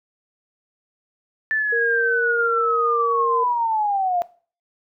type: linear sweep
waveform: sine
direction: down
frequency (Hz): 1766 to 688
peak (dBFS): -18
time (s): 1.51-4.22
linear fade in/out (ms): 0
type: tone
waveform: sine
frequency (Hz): 466.2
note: A#4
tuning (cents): 0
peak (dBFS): -21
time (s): 1.72-3.44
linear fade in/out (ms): 10
effects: noise-tail reverb RT60 0.4 s tail -18 dB re dry